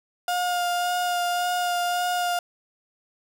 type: tone with vibrato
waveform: 35% pulse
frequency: 710 Hz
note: F5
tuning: 28 cents sharp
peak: -21 dBFS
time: 0.28-2.39 s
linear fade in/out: 2 ms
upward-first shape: sine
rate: 1.8 Hz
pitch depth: 15 cents each way
effects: none